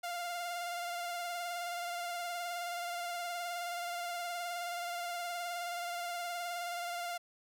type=tone with vibrato; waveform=sawtooth; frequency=698.5 Hz; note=F5; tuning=in tune; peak=-33 dBFS; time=0.03-7.18 s; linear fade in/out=10 ms; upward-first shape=sine; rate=19 Hz; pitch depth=28 cents each way; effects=none